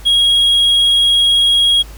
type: tone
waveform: triangle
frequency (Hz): 3294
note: G#7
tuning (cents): -15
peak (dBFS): -7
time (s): 0.05-1.83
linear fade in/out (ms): 20
effects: added 52 Hz sine -31 dBFS peak until 1.97 s + pink hiss -40 dBFS RMS until 1.97 s